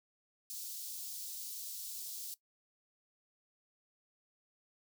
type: high-pass noise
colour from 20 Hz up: white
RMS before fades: -44 dBFS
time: 0.5-2.34 s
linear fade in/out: 0 ms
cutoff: 4100 Hz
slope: 24 dB/octave
effects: noise-tail reverb RT60 0.1 s tail -18 dB re dry